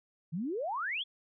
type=exponential sweep; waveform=sine; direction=up; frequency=148.8 to 3529 Hz; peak=-32 dBFS; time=0.32-1.04 s; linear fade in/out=20 ms; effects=none